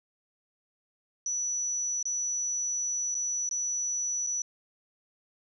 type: tone with dropouts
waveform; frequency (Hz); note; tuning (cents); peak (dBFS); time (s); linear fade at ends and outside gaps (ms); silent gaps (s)
sine; 5920; F#8; 0; -28; 1.26-4.42; 2; 2.028-2.054 / 3.145-3.15 / 3.491-3.511 / 4.266-4.27
effects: none